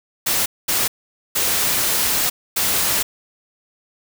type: noise bursts at uneven times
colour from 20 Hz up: white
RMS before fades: -19 dBFS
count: 4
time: 0.26-0.46 / 0.68-0.88 / 1.35-2.3 / 2.56-3.03 s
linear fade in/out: 10 ms
effects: none